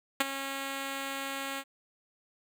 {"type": "tone with ADSR envelope", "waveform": "5% pulse", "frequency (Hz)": 273.2, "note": "C#4", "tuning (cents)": -25, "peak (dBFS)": -10, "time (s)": [0.2, 1.64], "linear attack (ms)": 7, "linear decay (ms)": 21, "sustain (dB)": -13, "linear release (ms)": 55, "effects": []}